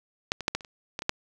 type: clicks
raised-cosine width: 0.2 ms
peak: -7 / -17 / -6 / -10 / -27 / -30 / -15 / -17 / -6 dBFS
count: 9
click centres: 0.319 / 0.407 / 0.481 / 0.55 / 0.608 / 0.648 / 0.991 / 1.021 / 1.094 s
effects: none